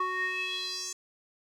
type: tone with band-pass filter sweep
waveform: square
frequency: 370 Hz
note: F#4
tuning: in tune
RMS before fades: -33 dBFS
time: 0-0.93 s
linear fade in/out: 5 ms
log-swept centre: 1200 to 6900 Hz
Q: 5
effects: none